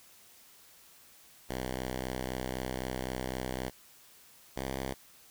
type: tone pair in turn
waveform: 5% pulse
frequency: 63.9 / 66.12 Hz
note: C2 / C2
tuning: -40 / +19 cents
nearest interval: minor second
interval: 59 cents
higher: second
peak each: -23 dBFS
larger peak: neither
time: 1.49-3.7 / 4.56-4.94 s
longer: first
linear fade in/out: 10 ms
effects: white hiss -58 dBFS RMS until 5.3 s